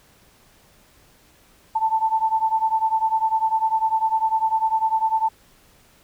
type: beating tone pair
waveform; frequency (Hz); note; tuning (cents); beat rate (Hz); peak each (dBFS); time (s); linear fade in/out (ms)
sine; 882 / 892; A5 / A5; +4 / +23; 10; -20 / -22; 1.75-5.29; 10
effects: pink hiss -55 dBFS RMS until 6.03 s